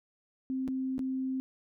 sine tone with dropouts, 262 Hz, C4, 2 cents sharp, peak -30 dBFS, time 0.5-1.4 s, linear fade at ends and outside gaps 0 ms, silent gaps 0.678-0.685 / 0.981-0.992 s, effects none

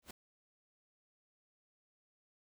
pink noise with exponential growth, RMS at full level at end -43 dBFS, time 0.02-0.11 s, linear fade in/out 5 ms, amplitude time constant 18 ms, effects none

